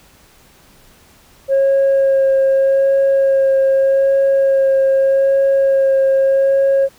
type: tone with vibrato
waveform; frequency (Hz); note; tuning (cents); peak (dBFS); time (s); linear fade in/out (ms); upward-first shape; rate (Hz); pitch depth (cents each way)
sine; 542; C#5; -39; -8; 1.48-6.89; 50; sine; 0.82; 13
effects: tanh soft clip ceiling -8 dBFS + pink hiss -48 dBFS RMS until 6.98 s